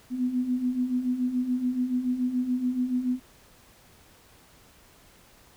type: beating tone pair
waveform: sine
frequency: 245.5 / 252.5 Hz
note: B3 / B3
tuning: -10 / +39 cents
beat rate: 7 Hz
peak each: -31 / -25 dBFS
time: 0.1-3.2 s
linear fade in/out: 50 ms
effects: pink hiss -56 dBFS RMS until 5.56 s